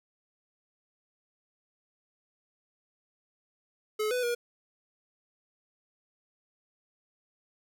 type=tone with pitch steps; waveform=square; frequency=428.4 / 497.7 / 478.2 Hz; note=A4 / B4 / A#4; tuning=-46 / +13 / +44 cents; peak=-28 dBFS; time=3.99-4.35 s; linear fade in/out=10 ms; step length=120 ms; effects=none